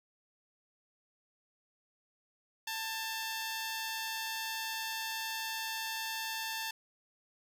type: tone pair together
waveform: 10% pulse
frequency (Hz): 889.4 / 1634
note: A5 / G#6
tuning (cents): +18 / -29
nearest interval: major seventh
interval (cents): 1053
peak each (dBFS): -28 / -36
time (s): 2.67-6.71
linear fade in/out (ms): 5
effects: none